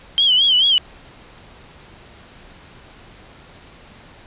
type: tone with vibrato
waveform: sine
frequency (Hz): 3136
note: G7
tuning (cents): 0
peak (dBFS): -11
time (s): 0.18-0.78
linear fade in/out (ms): 0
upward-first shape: sine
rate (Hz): 4.6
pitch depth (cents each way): 110
effects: pink hiss -44 dBFS RMS until 4.26 s + resampled to 8000 Hz